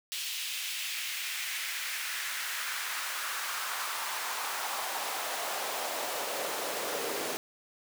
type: noise with high-pass filter sweep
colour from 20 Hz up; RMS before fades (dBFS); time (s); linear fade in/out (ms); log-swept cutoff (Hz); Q
pink; -35; 0.12-7.37; 0; 3100 to 410; 1.8
effects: none